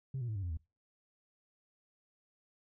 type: tone with pitch steps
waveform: sine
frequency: 133.5 / 120.32 / 108.44 / 97.73 / 88.08 / 79.38 Hz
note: C3 / B2 / A2 / G2 / F2 / D#2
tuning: +35 / -45 / -25 / -5 / +15 / +35 cents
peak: -33 dBFS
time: 0.14-0.572 s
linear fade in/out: 5 ms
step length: 72 ms
effects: noise-tail reverb RT60 0.3 s tail -26 dB re dry + tanh soft clip ceiling -33 dBFS